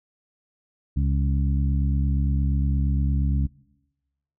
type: harmonic tone with a mistuned harmonic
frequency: 68.6 Hz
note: C#2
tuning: 17 cents flat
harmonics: 1 / 2 / 3 / 4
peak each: -21 / -25 / -31 / -35 dBFS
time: 0.96-3.47 s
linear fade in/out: 10 ms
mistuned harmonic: 4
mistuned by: +30 cents
effects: noise-tail reverb RT60 1.0 s tail -22 dB re dry